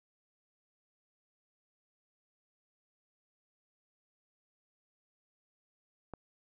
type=click; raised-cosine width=1 ms; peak=-28 dBFS; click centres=6.137 s; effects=none